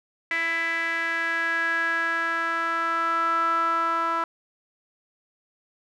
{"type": "tone with band-pass filter sweep", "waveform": "sawtooth", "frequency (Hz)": 331.7, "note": "E4", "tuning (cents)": 11, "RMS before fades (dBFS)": -25, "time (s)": [0.31, 4.24], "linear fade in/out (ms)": 2, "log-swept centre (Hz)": [2000, 1200], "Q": 6.9, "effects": []}